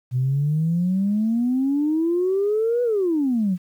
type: exponential two-way sweep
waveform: sine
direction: up then down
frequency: 122.9 to 493.9 to 172.4 Hz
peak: -17 dBFS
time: 0.11-3.58 s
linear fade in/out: 50 ms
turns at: 2.83 s
effects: tanh soft clip ceiling -13 dBFS + 9-bit